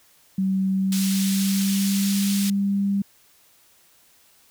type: tone with pitch glide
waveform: sine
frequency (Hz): 191.1 to 198.76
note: G3 to G3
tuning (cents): -44 to +24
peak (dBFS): -19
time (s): 0.38-3.02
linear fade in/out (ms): 5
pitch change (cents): +68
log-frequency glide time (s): 0.73-2.28
type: band-pass noise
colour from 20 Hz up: pink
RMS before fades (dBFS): -30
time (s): 0.92-2.5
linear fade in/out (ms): 2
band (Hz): 3700 to 15000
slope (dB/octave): 12
effects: white hiss -57 dBFS RMS until 4.5 s